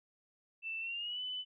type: tone with pitch glide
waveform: sine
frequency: 2662 to 3005 Hz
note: E7 to F#7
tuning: +16 to +26 cents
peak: -37 dBFS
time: 0.62-1.45 s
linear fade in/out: 50 ms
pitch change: +210 cents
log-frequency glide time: 0.8-1.21 s
effects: none